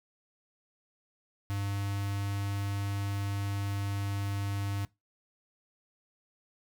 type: tone with notch filter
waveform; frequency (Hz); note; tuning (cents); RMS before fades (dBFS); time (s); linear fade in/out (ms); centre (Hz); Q
square; 100.1; G2; +37; -33; 1.5-4.85; 0; 450; 1.5
effects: noise-tail reverb RT60 0.2 s tail -21 dB re dry